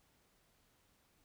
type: silence
effects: pink hiss -73 dBFS RMS until 1.24 s